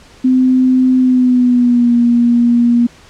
sine tone with pitch glide, 256.8 to 238.2 Hz, C4 to A#3, -32 to +38 cents, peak -7 dBFS, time 0.24-2.87 s, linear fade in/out 10 ms, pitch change -130 cents, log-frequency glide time 0.97-1.94 s, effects pink hiss -42 dBFS RMS until 3.09 s + low-pass 7000 Hz 12 dB/octave

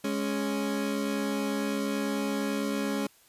30% pulse tone pair together, 208.2 / 277.2 Hz, G#3 / C#4, +5 / 0 cents, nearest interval perfect fourth, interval 495 cents, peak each -28 dBFS, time 0.04-3.07 s, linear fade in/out 5 ms, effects white hiss -60 dBFS RMS until 3.28 s + resampled to 32000 Hz

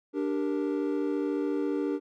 triangle chord, G minor, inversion second, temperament equal, 293.7 / 392 / 466.2 Hz, D4 / G4 / Bb4, 0 / 0 / 0 cents, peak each -27 / -30 / -32 dBFS, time 0.13-2 s, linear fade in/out 50 ms, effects none

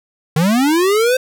square linear sweep, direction up, 146.83 to 523 Hz, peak -12 dBFS, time 0.36-1.17 s, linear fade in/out 5 ms, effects none

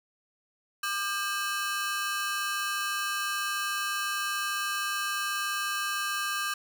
sawtooth ring-modulated tone, 1396.9 Hz, F6, in tune, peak -22 dBFS, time 0.83-6.54 s, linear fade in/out 5 ms, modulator 199 Hz, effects none

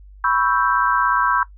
sine chord, C# half-diminished seventh, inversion third, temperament equal with one note detuned, 987.8 / 1104.9 / 1318.5 / 1568 Hz, B5 / C#6 / E6 / G6, 0 / -6 / 0 / 0 cents, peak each -21 dBFS, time 0.24-1.43 s, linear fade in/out 2 ms, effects noise-tail reverb RT60 0.1 s tail -17 dB re dry + added 49 Hz sine -40 dBFS peak until 1.57 s

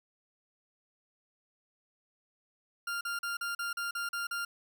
40% pulse tone bursts, 1396.9 Hz, F6, in tune, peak -32 dBFS, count 9, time 2.87-4.45 s, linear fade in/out 5 ms, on 140 ms, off 40 ms, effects none

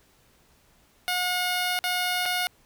10% pulse tone with dropouts, 722 Hz, F#5, 43 cents flat, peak -16 dBFS, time 1.08-2.47 s, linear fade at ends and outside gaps 0 ms, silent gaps 1.79-1.84 / 2.255-2.259 s, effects pink hiss -61 dBFS RMS until 2.65 s

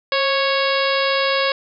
harmonic tone with a mistuned harmonic, 553 Hz, C#5, 4 cents flat, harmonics 1 / 2 / 3 / 4 / 5 / 6 / 7 / 8 / 9, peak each -20 / -23 / -25 / -26 / -27 / -28 / -28 / -29 / -30 dBFS, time 0.12-1.52 s, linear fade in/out 2 ms, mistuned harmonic 1, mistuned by -39 cents, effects none

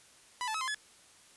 sawtooth tone with pitch steps, 990 / 873 / 1285 / 1041 / 1706 Hz, B5 / A5 / E6 / C6 / G#6, +4 / -14 / -45 / -9 / +46 cents, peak -29 dBFS, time 0.41-0.745 s, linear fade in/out 0 ms, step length 67 ms, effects white hiss -59 dBFS RMS until 1.36 s + resampled to 24000 Hz

